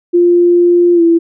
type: tone with pitch glide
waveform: sine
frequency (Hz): 349.2 to 335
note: F4 to E4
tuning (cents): 0 to +28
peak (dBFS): -5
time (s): 0.13-1.19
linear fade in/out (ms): 20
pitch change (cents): -72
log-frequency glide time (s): 0.94-1.02
effects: none